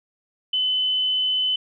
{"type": "tone", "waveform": "sine", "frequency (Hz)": 3025, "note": "F#7", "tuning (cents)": 38, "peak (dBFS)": -19, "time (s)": [0.53, 1.56], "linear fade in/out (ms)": 5, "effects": []}